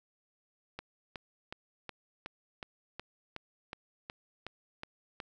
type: click train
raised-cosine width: 0.3 ms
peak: -24 dBFS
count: 13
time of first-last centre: 0.79-5.202 s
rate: 2.72 Hz
effects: none